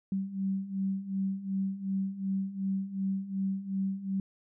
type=beating tone pair; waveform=sine; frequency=191.6 / 194.3 Hz; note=G3 / G3; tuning=-39 / -15 cents; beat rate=2.7 Hz; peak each=-35 / -31 dBFS; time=0.12-4.2 s; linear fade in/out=2 ms; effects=none